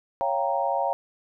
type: chord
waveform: sine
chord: G half-diminished seventh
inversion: second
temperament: equal with one note detuned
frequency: 554.4 / 691.6 / 784 / 932.3 Hz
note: Db5 / F5 / G5 / Bb5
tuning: 0 / -17 / 0 / 0 cents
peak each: -28 dBFS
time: 0.21-0.93 s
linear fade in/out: 0 ms
effects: none